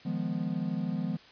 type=chord; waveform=triangle; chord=F half-diminished seventh; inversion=third; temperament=equal; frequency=155.56 / 174.61 / 207.7 / 246.9 Hz; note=Eb3 / F3 / Ab3 / Cb4; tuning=0 / 0 / 0 / 0 cents; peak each=-35 / -31 / -33 / -34 dBFS; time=0.05-1.17 s; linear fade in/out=10 ms; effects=white hiss -54 dBFS RMS until 1.31 s + resampled to 11025 Hz